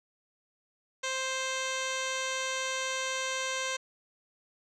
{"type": "tone with low-pass filter", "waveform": "10% pulse", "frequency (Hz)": 524, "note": "C5", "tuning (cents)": 2, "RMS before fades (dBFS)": -33, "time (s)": [1.03, 3.77], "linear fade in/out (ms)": 10, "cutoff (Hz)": 5800, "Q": 5.7, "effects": []}